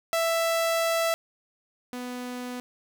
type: tone pair in turn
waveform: sawtooth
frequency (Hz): 662 / 248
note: E5 / B3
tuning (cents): +7 / +7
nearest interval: octave + perfect fourth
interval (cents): 1700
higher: first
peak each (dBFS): -19 / -29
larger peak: first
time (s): 0.13-1.14 / 1.93-2.6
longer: first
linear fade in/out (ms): 0
effects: none